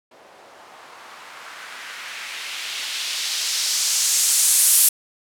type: noise with low-pass filter sweep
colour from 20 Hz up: violet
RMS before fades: -23 dBFS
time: 0.11-4.89 s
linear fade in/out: 5 ms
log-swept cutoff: 570 to 11000 Hz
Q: 1.3
effects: none